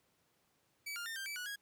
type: tone with pitch steps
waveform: sawtooth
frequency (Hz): 2291 / 1405 / 1812 / 1574 / 2309 / 1467 / 1648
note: D7 / F6 / A#6 / G6 / D7 / F#6 / G#6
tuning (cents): -44 / +10 / -50 / +7 / -30 / -15 / -14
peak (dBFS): -37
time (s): 0.86-1.56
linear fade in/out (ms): 10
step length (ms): 100
effects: pink hiss -75 dBFS RMS until 1.61 s + high-pass 100 Hz 12 dB/octave